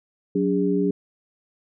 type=tone cluster; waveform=sine; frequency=184.5 / 285.9 / 406.2 Hz; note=F#3 / D4 / G#4; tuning=-5 / -46 / -38 cents; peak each=-23 dBFS; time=0.35-0.91 s; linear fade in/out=5 ms; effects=none